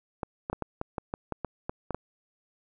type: clicks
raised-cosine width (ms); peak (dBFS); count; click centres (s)
1; -17; 12; 0.232 / 0.499 / 0.53 / 0.623 / 0.814 / 0.982 / 1.139 / 1.323 / 1.447 / 1.695 / 1.907 / 1.946
effects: none